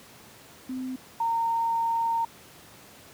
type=tone pair in turn; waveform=sine; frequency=257.8 / 918.7 Hz; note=C4 / A#5; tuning=-26 / -25 cents; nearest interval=octave + minor seventh; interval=2201 cents; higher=second; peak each=-30 / -23 dBFS; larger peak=second; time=0.69-0.96 / 1.2-2.25 s; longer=second; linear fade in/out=5 ms; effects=pink hiss -50 dBFS RMS until 3.13 s + high-pass 100 Hz 12 dB/octave